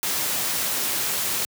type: noise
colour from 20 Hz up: white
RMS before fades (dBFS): -25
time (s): 0.03-1.45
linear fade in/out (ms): 0
effects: high-pass 100 Hz 12 dB/octave